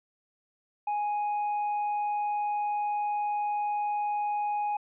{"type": "tone", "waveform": "triangle", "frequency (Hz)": 830.6, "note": "G#5", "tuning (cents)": 0, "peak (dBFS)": -25, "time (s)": [0.87, 4.77], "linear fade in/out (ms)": 5, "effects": ["resampled to 8000 Hz"]}